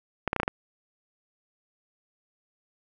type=clicks; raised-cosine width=0.5 ms; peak=-10 dBFS; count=6; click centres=0.277 / 0.331 / 0.363 / 0.4 / 0.432 / 0.479 s; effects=none